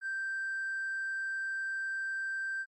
triangle tone with hard clipping, 1568 Hz, G6, in tune, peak -33 dBFS, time 0.01-2.66 s, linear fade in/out 50 ms, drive 4 dB, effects MP3 32 kbps

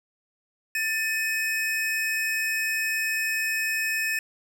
square tone pair together, 1774 / 2535 Hz, A6 / D#7, +14 / +32 cents, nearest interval tritone, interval 618 cents, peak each -28 dBFS, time 0.75-4.19 s, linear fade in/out 2 ms, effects none

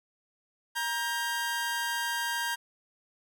sawtooth tone pair together, 942.4 / 1595 Hz, A#5 / G6, +19 / +30 cents, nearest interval major sixth, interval 911 cents, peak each -29 / -28 dBFS, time 0.75-2.56 s, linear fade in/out 20 ms, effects none

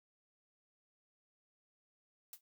blue noise with exponential decay, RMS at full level -45 dBFS, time 2.33-2.41 s, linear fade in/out 1 ms, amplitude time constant 17 ms, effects none

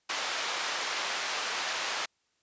pink band-pass noise, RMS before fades -33 dBFS, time 0.09-2.06 s, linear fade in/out 10 ms, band 890 to 6200 Hz, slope 12 dB/octave, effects white hiss -74 dBFS RMS until 2.42 s + resampled to 16000 Hz

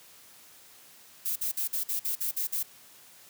violet noise bursts, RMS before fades -30 dBFS, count 9, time 1.25-2.632 s, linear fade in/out 10 ms, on 110 ms, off 49 ms, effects white hiss -54 dBFS RMS until 3.29 s + high-pass 80 Hz 12 dB/octave

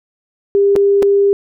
sine tone with dropouts, 400 Hz, G4, 35 cents sharp, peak -8 dBFS, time 0.55-1.33 s, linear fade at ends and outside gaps 0 ms, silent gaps 0.755-0.762 / 1.024-1.028 s, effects none

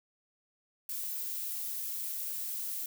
violet noise, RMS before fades -37 dBFS, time 0.89-2.86 s, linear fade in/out 2 ms, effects none

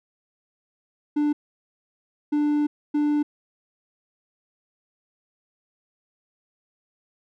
triangle tone bursts at uneven times, 295.7 Hz, D4, 12 cents sharp, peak -17 dBFS, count 3, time 1.16-1.33 / 2.32-2.67 / 2.94-3.23 s, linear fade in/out 10 ms, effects none

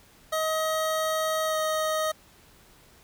25% pulse tone with pitch glide, 632 to 626.2 Hz, D#5 to D#5, +27 to +11 cents, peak -21 dBFS, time 0.32-2.12 s, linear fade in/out 10 ms, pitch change -16 cents, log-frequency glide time 1.46-1.56 s, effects pink hiss -56 dBFS RMS until 3.03 s

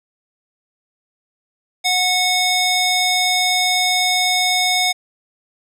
square tone with band-pass filter, 732 Hz, F#5, 19 cents flat, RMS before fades -17 dBFS, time 1.84-4.93 s, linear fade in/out 20 ms, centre 4500 Hz, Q 1, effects none

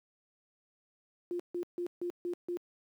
sine tone bursts, 350.9 Hz, F4, 8 cents sharp, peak -32 dBFS, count 6, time 1.31-2.57 s, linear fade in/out 0 ms, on 85 ms, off 150 ms, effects high-pass 200 Hz 12 dB/octave + 11-bit

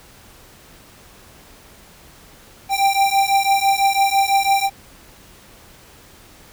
square beating tone pair, 784 / 790 Hz, G5 / G5, 0 / +13 cents, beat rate 6 Hz, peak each -18 dBFS, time 2.69-4.7 s, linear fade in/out 50 ms, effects pink hiss -46 dBFS RMS until 6.52 s

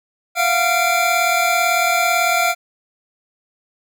square tone cluster, 683 / 721 / 1382 / 2349 Hz, F5 / F#5 / F6 / D7, -39 / -45 / -19 / 0 cents, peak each -21 dBFS, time 0.35-2.55 s, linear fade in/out 50 ms, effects none

